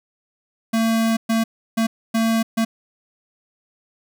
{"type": "tone bursts at uneven times", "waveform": "square", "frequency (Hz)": 225.7, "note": "A3", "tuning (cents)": 44, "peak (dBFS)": -17, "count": 5, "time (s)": [[0.73, 1.17], [1.29, 1.44], [1.77, 1.87], [2.14, 2.43], [2.57, 2.65]], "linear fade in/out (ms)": 10, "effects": []}